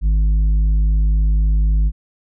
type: tone with tanh clipping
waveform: sine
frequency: 51.91 Hz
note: G#1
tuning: in tune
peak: -13 dBFS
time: 0.01-1.92 s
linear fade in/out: 50 ms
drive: 6 dB
effects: none